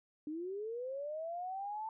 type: linear sweep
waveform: sine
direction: up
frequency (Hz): 293.7 to 892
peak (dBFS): -38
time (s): 0.27-1.89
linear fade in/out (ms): 2
effects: none